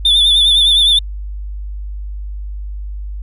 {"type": "tone with vibrato", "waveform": "sine", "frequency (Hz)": 3520, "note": "A7", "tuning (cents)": 0, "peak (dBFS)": -5, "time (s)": [0.05, 0.99], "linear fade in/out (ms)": 5, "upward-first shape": "sine", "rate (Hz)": 9.8, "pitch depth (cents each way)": 59, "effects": ["tanh soft clip ceiling -7 dBFS", "added 50 Hz sine -22 dBFS peak until 3.22 s"]}